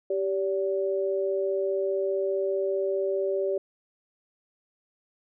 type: tone pair together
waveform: sine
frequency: 390 / 574.8 Hz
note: G4 / D5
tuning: -9 / -37 cents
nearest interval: perfect fifth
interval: 672 cents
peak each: -26 / -28 dBFS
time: 0.1-3.58 s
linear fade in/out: 5 ms
effects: none